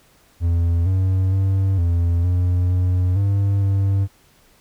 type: tone with pitch steps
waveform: triangle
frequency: 85 / 94.1 / 96.3 / 85.6 / 89.5 / 90.8 / 99.3 / 97.9 Hz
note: F2 / F#2 / G2 / F2 / F2 / F#2 / G2 / G2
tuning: -46 / +30 / -30 / -34 / +43 / -32 / +23 / -2 cents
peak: -13 dBFS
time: 0.4-4.08 s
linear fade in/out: 50 ms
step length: 460 ms
effects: pink hiss -55 dBFS RMS until 4.6 s